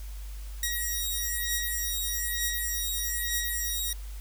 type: beating tone pair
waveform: 5% pulse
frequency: 1900 / 1901.1 Hz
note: A#6 / A#6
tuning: +33 / +34 cents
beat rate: 1.1 Hz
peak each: -21 / -21 dBFS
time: 0.63-3.93 s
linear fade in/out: 2 ms
effects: added 50 Hz sine -36 dBFS peak until 4.2 s + white hiss -52 dBFS RMS until 4.2 s